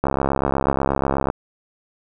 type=click train; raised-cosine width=1 ms; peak=-5 dBFS; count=87; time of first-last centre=0.04-1.301 s; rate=68.2 Hz; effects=none